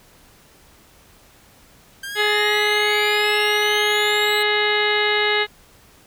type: exponential sweep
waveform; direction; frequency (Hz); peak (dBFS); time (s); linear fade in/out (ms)
sawtooth; up; 1579 to 4080; -25; 2.03-4.43; 5
type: harmonic tone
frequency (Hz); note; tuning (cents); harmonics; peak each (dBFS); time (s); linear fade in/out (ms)
419.2; G#4; +16; 1 / 2 / 3 / 4 / 5 / 6 / 7 / 8 / 9 / 10; -22 / -26 / -29 / -24 / -22 / -34 / -26 / -36 / -26 / -33; 2.15-5.47; 50
effects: pink hiss -51 dBFS RMS until 6.06 s